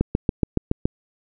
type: click train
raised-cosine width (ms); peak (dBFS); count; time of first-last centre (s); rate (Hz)
3; -5; 7; 0.01-0.855; 7.1
effects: none